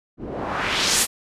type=noise with low-pass filter sweep; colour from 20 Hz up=white; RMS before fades=-23 dBFS; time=0.17-1.07 s; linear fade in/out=50 ms; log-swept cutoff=250 to 12000 Hz; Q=1.4; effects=resampled to 32000 Hz